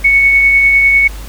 sine tone with tremolo, 2217 Hz, C#7, in tune, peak -4 dBFS, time 0.04-1.08 s, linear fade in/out 10 ms, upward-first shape triangle, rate 10 Hz, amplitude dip 30%, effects added 50 Hz sine -24 dBFS peak until 1.28 s + pink hiss -34 dBFS RMS until 1.28 s

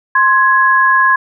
sine tone pair together, 1051.4 / 1669 Hz, C6 / G#6, +8 / +8 cents, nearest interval minor sixth, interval 800 cents, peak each -10 dBFS, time 0.15-1.16 s, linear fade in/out 5 ms, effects none

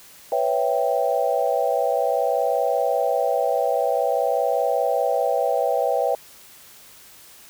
sine chord, C# half-diminished seventh, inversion third, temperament equal, 493.9 / 554.4 / 659.3 / 784 Hz, B4 / C#5 / E5 / G5, 0 / 0 / 0 / 0 cents, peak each -24 dBFS, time 0.32-6.15 s, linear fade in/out 2 ms, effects white hiss -47 dBFS RMS until 7.49 s

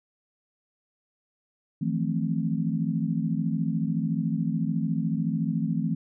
sine chord, F major seventh, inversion third, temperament equal with one note detuned, 160.77 / 174.61 / 220 / 261.6 Hz, E3 / F3 / A3 / C4, -43 / 0 / 0 / 0 cents, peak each -28 / -30 / -29 / -32 dBFS, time 1.81-5.95 s, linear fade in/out 10 ms, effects none

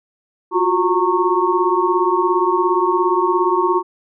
sine tone cluster, 351.8 / 369 / 918 / 1100 Hz, F4 / F#4 / A#5 / C#6, +13 / -5 / -27 / -14 cents, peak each -19 dBFS, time 0.51-3.83 s, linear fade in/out 50 ms, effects none

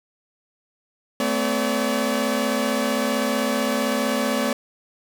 sawtooth tone cluster, 219.3 / 254.9 / 571 Hz, A3 / C4 / D5, -6 / -45 / -49 cents, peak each -21 dBFS, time 1.2-4.53 s, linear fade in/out 2 ms, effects none

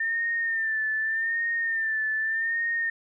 sine tone with vibrato, 1800 Hz, A6, 39 cents sharp, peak -24 dBFS, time 0-2.9 s, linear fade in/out 5 ms, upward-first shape sine, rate 0.84 Hz, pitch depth 51 cents each way, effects none

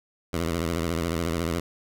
10% pulse tone with vibrato, 83.6 Hz, E2, 25 cents sharp, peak -17 dBFS, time 0.33-1.6 s, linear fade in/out 5 ms, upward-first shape sine, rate 14 Hz, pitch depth 110 cents each way, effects none

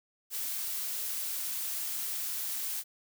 blue noise, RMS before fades -35 dBFS, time 0.3-2.84 s, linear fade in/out 50 ms, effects none

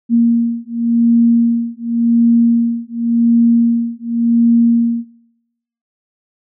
sine beating tone pair, 233.1 / 234 Hz, A#3 / A#3, 0 / +7 cents, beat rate 0.9 Hz, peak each -13 dBFS, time 0.09-5.05 s, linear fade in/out 50 ms, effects noise-tail reverb RT60 0.9 s tail -21 dB re dry

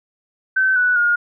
sine tone with pitch steps, 1535 / 1480.1 / 1427.3 Hz, G6 / F#6 / F6, -37 / 0 / +37 cents, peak -13 dBFS, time 0.56-1.16 s, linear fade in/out 10 ms, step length 200 ms, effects none

